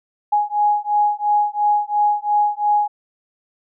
sine beating tone pair, 830.6 / 833.5 Hz, G#5 / G#5, 0 / +6 cents, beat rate 2.9 Hz, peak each -18 dBFS, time 0.32-2.88 s, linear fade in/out 10 ms, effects none

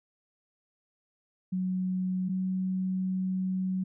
sine tone pair in turn, 185 / 186.83 Hz, F#3 / F#3, 0 / +17 cents, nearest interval unison, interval 17 cents, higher second, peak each -27 dBFS, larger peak neither, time 1.52-2.29 / 2.29-3.84 s, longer second, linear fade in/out 10 ms, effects none

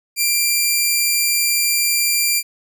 10% pulse tone, 2374 Hz, D7, 18 cents sharp, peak -6 dBFS, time 0.16-2.43 s, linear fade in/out 50 ms, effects none

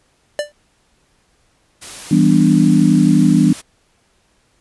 square tone with exponential decay, 590 Hz, D5, 8 cents sharp, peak -14 dBFS, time 0.39-0.52 s, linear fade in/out 1 ms, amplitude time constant 28 ms
white noise, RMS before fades -32 dBFS, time 1.81-3.62 s, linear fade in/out 20 ms
sine chord, E minor seventh, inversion none, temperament equal with one note detuned, 163.77 / 196 / 246.9 / 293.7 Hz, E3 / G3 / B3 / D4, -11 / 0 / 0 / 0 cents, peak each -14 dBFS, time 2.11-3.53 s, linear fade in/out 5 ms
effects pink hiss -59 dBFS RMS until 4.6 s + resampled to 24000 Hz

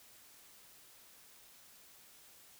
silence, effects white hiss -60 dBFS RMS until 2.59 s

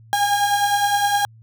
35% pulse beating tone pair, 806 / 815.8 Hz, G5 / G#5, +48 / -31 cents, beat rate 9.8 Hz, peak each -22 / -16 dBFS, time 0.13-1.25 s, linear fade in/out 0 ms, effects added 112 Hz sine -44 dBFS peak until 1.42 s

